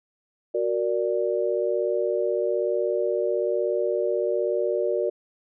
sine chord, Gb augmented, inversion none, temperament equal, 370 / 466.2 / 587.3 Hz, Gb4 / Bb4 / D5, 0 / 0 / 0 cents, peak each -26 dBFS, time 0.54-5.1 s, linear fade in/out 10 ms, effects none

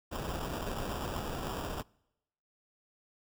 pink noise with sample-and-hold, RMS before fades -37 dBFS, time 0.11-1.83 s, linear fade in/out 20 ms, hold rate 2100 Hz, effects noise-tail reverb RT60 0.9 s tail -26 dB re dry

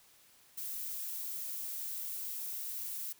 violet noise, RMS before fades -40 dBFS, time 0.57-3.13 s, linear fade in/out 10 ms, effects white hiss -63 dBFS RMS until 3.19 s

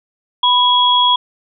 sine tone pair together, 988 / 3323 Hz, B5 / G#7, 0 / 0 cents, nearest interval octave + major sixth, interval 2100 cents, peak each -12 dBFS, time 0.43-1.16 s, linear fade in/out 5 ms, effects none

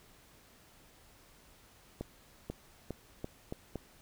accelerating click train, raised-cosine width 2 ms, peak -24 dBFS, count 6, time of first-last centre 2.01-3.757 s, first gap 490 ms, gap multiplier 0.83, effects pink hiss -61 dBFS RMS until 4.01 s

